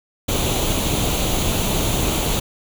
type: noise with comb filter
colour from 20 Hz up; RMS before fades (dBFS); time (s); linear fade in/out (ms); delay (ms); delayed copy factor
pink; -20; 0.28-2.4; 10; 0.29; +0.6
effects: none